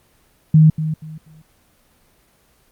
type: tone with echo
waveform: sine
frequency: 156.4 Hz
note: D#3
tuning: 9 cents sharp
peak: -6 dBFS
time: 0.54-0.7 s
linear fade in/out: 5 ms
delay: 240 ms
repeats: 3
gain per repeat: -12 dB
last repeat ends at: 1.42 s
effects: pink hiss -57 dBFS RMS until 2.71 s + Opus 24 kbps